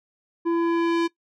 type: tone with low-pass filter sweep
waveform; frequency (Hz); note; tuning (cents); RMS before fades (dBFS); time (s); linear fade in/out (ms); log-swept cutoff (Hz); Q
square; 336.3; E4; +35; -22; 0.45-1.08; 20; 900 to 4900; 0.76
effects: noise-tail reverb RT60 0.1 s tail -20 dB re dry